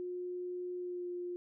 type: tone with pitch glide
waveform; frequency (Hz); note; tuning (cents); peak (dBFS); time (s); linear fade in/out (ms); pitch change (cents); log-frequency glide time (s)
sine; 358.9 to 354.2; F4 to F4; +47 to +24; -37; 0-1.36; 0; -23; 0.76-1.08
effects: none